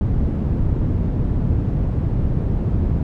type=low-pass noise; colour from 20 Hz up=white; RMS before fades=-19 dBFS; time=0.01-3.03 s; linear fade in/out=2 ms; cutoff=130 Hz; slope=12 dB/octave; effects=none